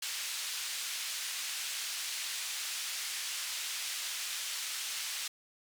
pink band-pass noise, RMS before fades -38 dBFS, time 0.02-5.28 s, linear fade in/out 5 ms, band 2600 to 10000 Hz, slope 12 dB/octave, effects none

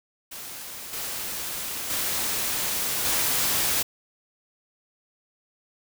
white noise with level steps, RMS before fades -38 / -32 / -27 / -24 dBFS, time 0.31-3.83 s, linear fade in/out 10 ms, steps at 0.93 / 1.9 / 3.05 s, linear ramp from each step 2 ms, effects none

